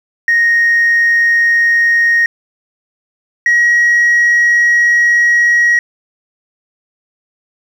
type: tone pair in turn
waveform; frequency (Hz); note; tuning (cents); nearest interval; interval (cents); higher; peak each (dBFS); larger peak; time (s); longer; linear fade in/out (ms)
sine; 1864.7 / 1901.7; A#6 / A#6; 0 / +34; unison; 34; second; -6 / -5; second; 0.28-2.26 / 3.46-5.79; second; 2
effects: tanh soft clip ceiling -5 dBFS + 7-bit